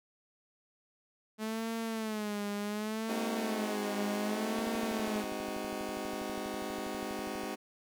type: tone with vibrato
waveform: sawtooth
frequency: 215.4 Hz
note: A3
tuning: 37 cents flat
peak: -30 dBFS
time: 1.38-5.26 s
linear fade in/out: 50 ms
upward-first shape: sine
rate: 0.67 Hz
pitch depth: 93 cents each way
type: chord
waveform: 20% pulse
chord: Ab dominant seventh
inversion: none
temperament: just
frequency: 207.7 / 259.6 / 311.5 / 373.8 Hz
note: Ab3 / C4 / Eb4 / Gb4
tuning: 0 / -13 / +2 / +18 cents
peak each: -37 dBFS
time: 3.08-7.56 s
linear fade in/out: 20 ms
type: click train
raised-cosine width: 3 ms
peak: -37 dBFS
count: 36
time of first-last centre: 4.59-7.436 s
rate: 12.3 Hz
effects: none